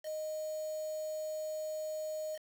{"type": "tone with quantisation", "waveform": "sine", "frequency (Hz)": 620, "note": "D#5", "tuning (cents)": -6, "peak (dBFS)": -36, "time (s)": [0.03, 2.39], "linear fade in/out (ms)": 50, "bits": 8, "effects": []}